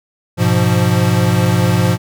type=chord; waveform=square; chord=F diminished; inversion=first; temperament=equal; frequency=103.83 / 123.47 / 174.61 Hz; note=Ab2 / Cb3 / F3; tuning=0 / 0 / 0 cents; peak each=-16 dBFS; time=0.37-1.98 s; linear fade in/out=50 ms; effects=none